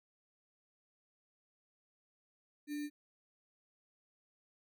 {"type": "tone with sample-and-hold", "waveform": "sine", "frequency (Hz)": 293.7, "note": "D4", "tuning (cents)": 0, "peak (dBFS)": -37, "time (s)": [2.67, 2.9], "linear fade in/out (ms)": 50, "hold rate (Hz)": 2100, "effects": []}